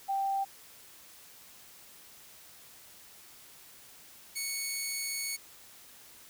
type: tone pair in turn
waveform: sine / 10% pulse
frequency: 784 / 2217 Hz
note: G5 / C#7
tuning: 0 / 0 cents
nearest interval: octave + tritone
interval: 1800 cents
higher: second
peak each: -28 / -24 dBFS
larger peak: second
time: 0.08-0.45 / 4.35-5.37 s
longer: second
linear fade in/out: 20 ms
effects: white hiss -54 dBFS RMS until 6.29 s